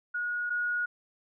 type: tone pair in turn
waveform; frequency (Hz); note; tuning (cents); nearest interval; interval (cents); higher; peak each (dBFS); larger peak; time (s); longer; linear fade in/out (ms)
sine; 1448 / 1448; F#6 / F#6; -38 / -38; unison; 0; neither; -29 / -27; second; 0.14-0.5 / 0.5-0.86; neither; 10
effects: none